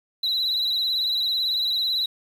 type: tone with vibrato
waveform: triangle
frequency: 3951 Hz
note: B7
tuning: in tune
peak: -19 dBFS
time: 0.23-2.06 s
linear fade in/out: 5 ms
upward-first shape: triangle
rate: 18 Hz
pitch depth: 67 cents each way
effects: tanh soft clip ceiling -16 dBFS + 8-bit

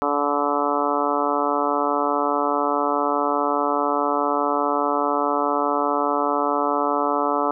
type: harmonic tone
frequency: 144.8 Hz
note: D3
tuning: 24 cents flat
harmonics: 2 / 3 / 4 / 5 / 6 / 7 / 8 / 9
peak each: -27 / -27 / -27 / -27 / -27 / -27 / -27 / -27 dBFS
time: 0.02-7.51 s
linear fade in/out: 0 ms
effects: none

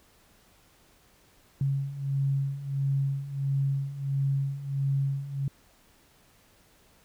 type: beating tone pair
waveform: sine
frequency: 136.8 / 138.3 Hz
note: C#3 / C#3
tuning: -23 / -4 cents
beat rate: 1.5 Hz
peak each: -31 / -27 dBFS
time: 1.61-5.48 s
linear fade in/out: 2 ms
effects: pink hiss -61 dBFS RMS until 7.04 s

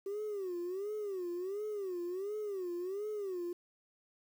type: tone with vibrato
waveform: sine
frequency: 385 Hz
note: G4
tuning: 31 cents flat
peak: -34 dBFS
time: 0.06-3.53 s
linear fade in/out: 5 ms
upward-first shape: sine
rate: 1.4 Hz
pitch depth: 180 cents each way
effects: tanh soft clip ceiling -34 dBFS + 10-bit

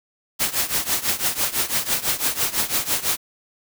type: noise with tremolo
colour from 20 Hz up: white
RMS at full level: -19 dBFS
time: 0.39-3.17 s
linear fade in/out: 20 ms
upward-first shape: triangle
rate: 6 Hz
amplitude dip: 90%
effects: none

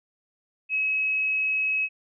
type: tone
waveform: sine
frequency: 2562 Hz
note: E7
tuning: 50 cents flat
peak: -22 dBFS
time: 0.69-1.89 s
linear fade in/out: 50 ms
effects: none

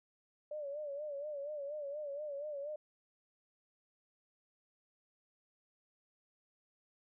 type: tone with vibrato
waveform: sine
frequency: 582 Hz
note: D5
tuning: 16 cents flat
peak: -39 dBFS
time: 0.51-2.76 s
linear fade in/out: 5 ms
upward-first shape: sine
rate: 4.2 Hz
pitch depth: 83 cents each way
effects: none

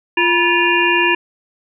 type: harmonic tone with a mistuned harmonic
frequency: 347.6 Hz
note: F4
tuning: 8 cents flat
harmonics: 1 / 3 / 5 / 7 / 8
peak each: -18 / -18 / -18 / -18 / -18 dBFS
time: 0.17-1.15 s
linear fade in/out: 5 ms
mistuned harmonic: 3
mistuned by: -130 cents
effects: none

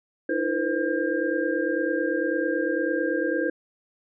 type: tone cluster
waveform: sine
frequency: 306.6 / 335.6 / 474.1 / 516 / 1603 Hz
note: D#4 / E4 / A#4 / C5 / G6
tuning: -25 / +31 / +29 / -24 / +38 cents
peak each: -29 / -28 / -30 / -28 / -30 dBFS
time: 0.29-3.5 s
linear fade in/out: 5 ms
effects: none

